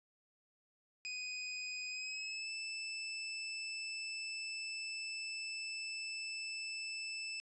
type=tone with pitch glide; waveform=25% pulse; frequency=2497 to 2635 Hz; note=D#7 to E7; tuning=+6 to -1 cents; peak=-37 dBFS; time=1.05-7.4 s; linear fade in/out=0 ms; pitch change=+93 cents; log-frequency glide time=1.89-2.5 s; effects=resampled to 22050 Hz